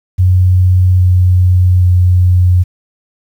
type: tone with pitch steps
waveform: sine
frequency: 91.6 / 90.86 / 90.13 Hz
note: F#2 / F#2 / F#2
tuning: -17 / -31 / -45 cents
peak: -5 dBFS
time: 0.18-2.64 s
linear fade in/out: 20 ms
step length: 820 ms
effects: 7-bit